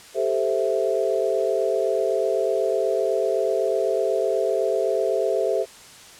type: chord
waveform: sine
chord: A minor seventh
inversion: third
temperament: equal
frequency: 392 / 440 / 523.3 / 659.3 Hz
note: G4 / A4 / C5 / E5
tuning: 0 / 0 / 0 / 0 cents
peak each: -25 dBFS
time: 0.14-5.66 s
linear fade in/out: 50 ms
effects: white hiss -45 dBFS RMS until 6.19 s + low-pass 9000 Hz 12 dB/octave

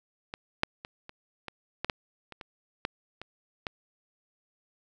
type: clicks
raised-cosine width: 0.3 ms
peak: -20 / -7 / -23 / -27 / -21 / -14 / -11 / -27 / -25 / -13 / -24 / -16 dBFS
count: 12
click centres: 0.339 / 0.634 / 0.849 / 1.094 / 1.483 / 1.846 / 1.898 / 2.323 / 2.412 / 2.851 / 3.216 / 3.668 s
effects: none

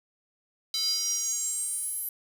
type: tone with high-pass filter sweep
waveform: square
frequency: 440 Hz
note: A4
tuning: in tune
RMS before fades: -30 dBFS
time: 0.74-2.09 s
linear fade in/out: 2 ms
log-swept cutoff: 4300 to 12000 Hz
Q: 8.9
effects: none

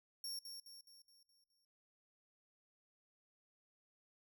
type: tone with echo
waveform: sawtooth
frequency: 5510 Hz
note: F8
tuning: 24 cents flat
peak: -40 dBFS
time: 0.24-0.39 s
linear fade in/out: 2 ms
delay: 210 ms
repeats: 6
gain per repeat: -6 dB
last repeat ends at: 1.65 s
effects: noise-tail reverb RT60 1.0 s tail -25 dB re dry

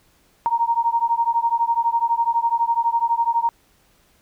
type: beating tone pair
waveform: sine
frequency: 925 / 937 Hz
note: A#5 / A#5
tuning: -14 / +9 cents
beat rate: 12 Hz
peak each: -20 dBFS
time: 0.46-3.49 s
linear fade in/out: 0 ms
effects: pink hiss -59 dBFS RMS until 4.21 s

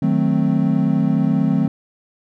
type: chord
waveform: triangle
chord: D# diminished seventh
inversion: none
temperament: equal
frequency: 155.56 / 185 / 220 / 261.6 Hz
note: D#3 / F#3 / A3 / C4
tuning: 0 / 0 / 0 / 0 cents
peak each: -18 dBFS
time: 0.02-1.68 s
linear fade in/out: 5 ms
effects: none

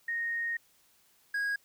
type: tone pair in turn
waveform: sine / triangle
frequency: 1859 / 1644.2 Hz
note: A#6 / G#6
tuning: -5 / -18 cents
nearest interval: major second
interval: 213 cents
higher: first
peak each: -30 / -27 dBFS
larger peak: second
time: 0.08-0.57 / 1.34-1.56 s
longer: first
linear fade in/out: 5 ms
effects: white hiss -66 dBFS RMS until 1.64 s

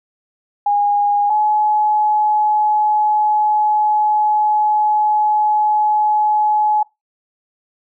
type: tone pair in turn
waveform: sine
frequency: 820 / 848.4 Hz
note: G#5 / G#5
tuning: -22 / +37 cents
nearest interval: minor second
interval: 59 cents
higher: second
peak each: -12 dBFS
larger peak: neither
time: 0.66-1.3 / 1.3-6.83 s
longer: second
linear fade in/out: 5 ms
effects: noise-tail reverb RT60 0.2 s tail -23 dB re dry

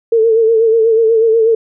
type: tone with vibrato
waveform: sine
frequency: 450 Hz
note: A4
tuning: 39 cents sharp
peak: -7 dBFS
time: 0.12-1.55 s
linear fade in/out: 5 ms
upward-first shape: sine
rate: 8.2 Hz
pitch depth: 49 cents each way
effects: none

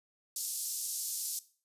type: band-pass noise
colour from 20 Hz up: white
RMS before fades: -37 dBFS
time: 0.36-1.39 s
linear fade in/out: 2 ms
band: 5000 to 13000 Hz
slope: 24 dB/octave
effects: noise-tail reverb RT60 0.4 s tail -17 dB re dry + resampled to 32000 Hz

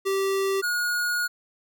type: tone pair in turn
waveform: square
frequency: 389.3 / 1442.9 Hz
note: G4 / F#6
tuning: -12 / -44 cents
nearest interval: octave + major seventh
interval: 2268 cents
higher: second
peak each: -23 / -24 dBFS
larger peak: first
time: 0.05-0.62 / 0.62-1.28 s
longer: second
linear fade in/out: 20 ms
effects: none

